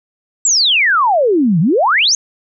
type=exponential two-way sweep; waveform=sine; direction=down then up; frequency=7800 to 150.2 to 6700 Hz; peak=-9 dBFS; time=0.45-2.15 s; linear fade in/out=2 ms; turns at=1.6 s; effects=none